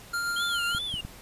square tone with tremolo, 1396.9 Hz, F6, in tune, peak -27 dBFS, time 0.13-0.79 s, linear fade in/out 10 ms, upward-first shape triangle, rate 7.7 Hz, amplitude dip 25%
triangle tone with vibrato, 3123 Hz, G7, 7 cents flat, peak -29 dBFS, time 0.36-1.01 s, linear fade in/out 5 ms, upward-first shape sine, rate 2.6 Hz, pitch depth 210 cents each way
clicks, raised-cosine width 5 ms, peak -24 dBFS, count 3, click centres 0.749 / 0.941 / 1.05 s
effects pink hiss -48 dBFS RMS until 1.21 s + resampled to 32000 Hz

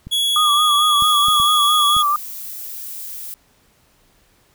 clicks, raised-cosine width 5 ms, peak -20 dBFS, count 5, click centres 0.07 / 1.023 / 1.284 / 1.4 / 1.966 s
45% pulse tone, 3359 Hz, G#7, 19 cents sharp, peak -16 dBFS, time 0.11-2.03 s, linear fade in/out 20 ms
sine tone with vibrato, 1200 Hz, D6, 37 cents sharp, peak -14 dBFS, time 0.36-2.16 s, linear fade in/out 2 ms, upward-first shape sine, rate 4.5 Hz, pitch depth 61 cents each way
violet noise, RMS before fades -31 dBFS, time 1-3.34 s, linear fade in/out 0 ms
effects pink hiss -57 dBFS RMS until 4.54 s

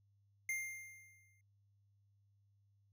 square tone with exponential decay, 2108 Hz, C7, 12 cents sharp, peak -36 dBFS, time 0.49-1.41 s, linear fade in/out 2 ms, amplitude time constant 200 ms, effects added 100 Hz sine -70 dBFS peak until 2.92 s

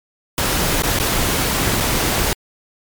pink noise with dropouts, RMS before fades -18 dBFS, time 0.38-2.33 s, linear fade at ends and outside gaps 0 ms, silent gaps 0.821-0.835 / 0.988-0.999 / 1.803-1.807 s, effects MP3 96 kbps

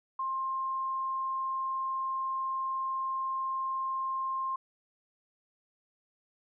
sine tone, 1059 Hz, C6, 21 cents sharp, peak -30 dBFS, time 0.19-4.56 s, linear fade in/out 5 ms, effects none

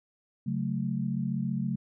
sine chord, F# minor, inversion second, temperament equal, 138.59 / 185 / 220 Hz, C#3 / F#3 / A3, 0 / 0 / 0 cents, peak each -32 dBFS, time 0.46-1.76 s, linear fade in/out 10 ms, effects none

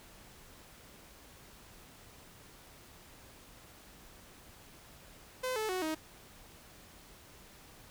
sawtooth tone with pitch steps, 511 / 434.7 / 369.8 / 314.6 Hz, C5 / A4 / F#4 / D#4, -41 / -21 / -1 / +19 cents, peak -29 dBFS, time 5.43-5.95 s, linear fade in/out 10 ms, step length 130 ms, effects pink hiss -56 dBFS RMS until 7.9 s

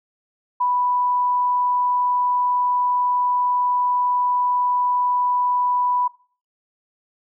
sine tone, 987.8 Hz, B5, in tune, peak -17 dBFS, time 0.6-6.08 s, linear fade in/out 10 ms, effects noise-tail reverb RT60 0.4 s tail -19 dB re dry

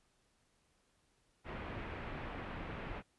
pink low-pass noise, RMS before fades -44 dBFS, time 1.44-3.03 s, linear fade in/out 50 ms, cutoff 2600 Hz, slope 24 dB/octave, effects pink hiss -75 dBFS RMS until 3.18 s + resampled to 24000 Hz

